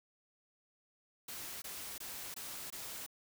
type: noise bursts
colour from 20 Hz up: white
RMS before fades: -45 dBFS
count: 5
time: 1.28-3.064 s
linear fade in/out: 5 ms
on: 340 ms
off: 21 ms
effects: none